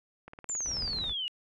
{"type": "click train", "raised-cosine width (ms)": 0.5, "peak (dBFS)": -30, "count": 16, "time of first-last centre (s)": [0.28, 1.095], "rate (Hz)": 18.4}
{"type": "exponential sweep", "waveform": "sine", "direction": "down", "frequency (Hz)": [7400, 2835], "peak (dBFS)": -31, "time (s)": [0.49, 1.28], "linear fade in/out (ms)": 0}
{"type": "noise", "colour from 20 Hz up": "brown", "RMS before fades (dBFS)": -41, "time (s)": [0.64, 1.14], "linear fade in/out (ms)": 50}
{"effects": ["resampled to 24000 Hz"]}